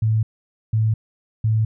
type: tone bursts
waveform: sine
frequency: 110 Hz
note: A2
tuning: in tune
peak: -15 dBFS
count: 3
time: 0.02-1.65 s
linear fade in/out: 5 ms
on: 210 ms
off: 500 ms
effects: none